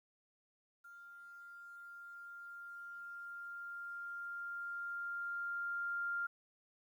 sine tone with level ramp, 1396.9 Hz, F6, in tune, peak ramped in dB -53 to -35 dBFS, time 0.84-6.27 s, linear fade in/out 10 ms, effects 12-bit

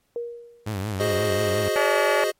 sine tone with exponential decay, 473.1 Hz, A#4, 26 cents sharp, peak -24 dBFS, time 0.16-0.81 s, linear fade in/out 1 ms, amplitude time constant 140 ms
sawtooth tone with vibrato, 101.2 Hz, G#2, 44 cents flat, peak -22 dBFS, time 0.66-1.69 s, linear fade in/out 10 ms, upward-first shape triangle, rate 5.6 Hz, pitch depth 160 cents each way
square chord, Ab dominant seventh, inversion third, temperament equal, 370 / 415.3 / 523.3 / 622.3 Hz, Gb4 / Ab4 / C5 / Eb5, 0 / 0 / 0 / 0 cents, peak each -30 / -27 / -31 / -26 dBFS, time 0.99-2.32 s, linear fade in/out 20 ms
harmonic tone, 286.9 Hz, D4, 40 cents flat, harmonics 2 / 3 / 4 / 5 / 6 / 7 / 8 / 9 / 10, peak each -23 / -27 / -29 / -31 / -30 / -32 / -33 / -37 / -39 dBFS, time 1.76-2.24 s, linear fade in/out 0 ms
effects pink hiss -69 dBFS RMS until 2.39 s + MP3 64 kbps

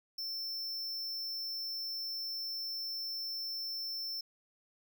square tone, 5350 Hz, E8, 25 cents sharp, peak -37 dBFS, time 0.18-4.21 s, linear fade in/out 5 ms, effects none

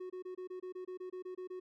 triangle tone bursts, 367.7 Hz, F#4, 11 cents flat, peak -39 dBFS, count 13, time 0-1.6 s, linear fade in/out 10 ms, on 100 ms, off 25 ms, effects none

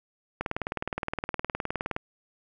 click train, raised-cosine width 0.5 ms, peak -14 dBFS, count 31, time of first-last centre 0.41-1.964 s, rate 19.3 Hz, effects none

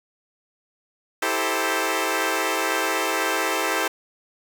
10% pulse chord, A minor seventh, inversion second, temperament equal with one note detuned, 326 / 392 / 440 / 523.3 Hz, E4 / G4 / A4 / C5, -19 / 0 / 0 / 0 cents, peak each -19 dBFS, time 1.22-3.88 s, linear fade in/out 5 ms, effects 8-bit

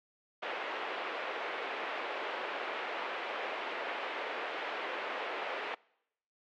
pink band-pass noise, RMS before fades -38 dBFS, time 0.42-5.75 s, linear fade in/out 10 ms, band 420 to 2900 Hz, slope 24 dB/octave, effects noise-tail reverb RT60 0.8 s tail -25 dB re dry + MP3 96 kbps

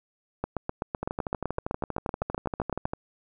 two click trains, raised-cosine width 1 ms, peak -16 / -14 dBFS, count 25 / 20, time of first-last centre 1.03-2.935 / 0.44-2.854 s, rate 12.6 / 7.87 Hz, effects none

